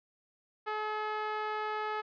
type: tone with band-pass filter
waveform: sawtooth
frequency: 427.6 Hz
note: A4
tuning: 49 cents flat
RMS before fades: -35 dBFS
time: 0.66-2.02 s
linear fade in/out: 20 ms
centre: 1200 Hz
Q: 1.3
effects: resampled to 11025 Hz